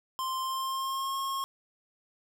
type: tone with pitch glide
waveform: square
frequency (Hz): 1046.5 to 1082.2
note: C6 to C#6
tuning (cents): 0 to -42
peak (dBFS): -31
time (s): 0.19-1.44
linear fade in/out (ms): 0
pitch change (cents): +58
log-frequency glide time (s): 0.41-1.16
effects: 11-bit